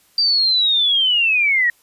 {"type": "linear sweep", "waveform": "sine", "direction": "down", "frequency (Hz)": [4715, 1858], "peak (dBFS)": -13, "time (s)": [0.18, 1.7], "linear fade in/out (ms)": 2, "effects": ["white hiss -56 dBFS RMS until 1.82 s", "resampled to 32000 Hz"]}